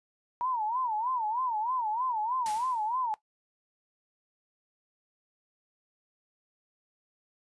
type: tone with vibrato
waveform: sine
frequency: 937 Hz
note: A#5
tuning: 9 cents sharp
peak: -28 dBFS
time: 0.41-3.14 s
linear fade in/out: 0 ms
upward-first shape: sine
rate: 3.2 Hz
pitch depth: 180 cents each way
type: noise with exponential decay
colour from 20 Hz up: white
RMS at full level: -37 dBFS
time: 2.46-2.97 s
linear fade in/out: 0 ms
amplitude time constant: 110 ms
effects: noise-tail reverb RT60 0.1 s tail -17 dB re dry + resampled to 24000 Hz